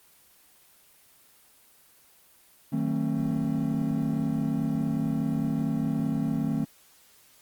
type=chord; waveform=triangle; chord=D# diminished seventh; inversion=none; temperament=just; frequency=155.56 / 186.68 / 224 / 268.8 Hz; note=D#3 / F#3 / A3 / C4; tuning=0 / +16 / +31 / +47 cents; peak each=-28 / -33 / -27 / -28 dBFS; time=2.72-6.65 s; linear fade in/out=10 ms; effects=white hiss -58 dBFS RMS until 7.41 s + Opus 24 kbps